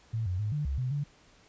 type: tone with pitch steps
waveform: sine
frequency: 112.1 / 90.8 / 105.7 / 148.2 / 68.4 / 127.2 / 144.2 Hz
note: A2 / F#2 / G#2 / D3 / C#2 / C3 / D3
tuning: +33 / -32 / +31 / +16 / -23 / -48 / -31 cents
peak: -28 dBFS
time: 0.13-1.04 s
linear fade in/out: 10 ms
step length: 130 ms
effects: pink hiss -60 dBFS RMS until 1.48 s + resampled to 16000 Hz